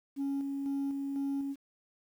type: tone with tremolo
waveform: sine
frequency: 277.2 Hz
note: C#4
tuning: in tune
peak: -28 dBFS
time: 0.16-1.56 s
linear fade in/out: 50 ms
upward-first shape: square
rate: 2 Hz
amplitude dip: 35%
effects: tanh soft clip ceiling -29 dBFS + 10-bit